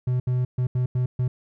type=tone bursts at uneven times; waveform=triangle; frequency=125.6 Hz; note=B2; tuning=30 cents sharp; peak=-18 dBFS; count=6; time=0.07-0.2 / 0.27-0.45 / 0.58-0.67 / 0.75-0.86 / 0.95-1.06 / 1.19-1.28 s; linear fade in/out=5 ms; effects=none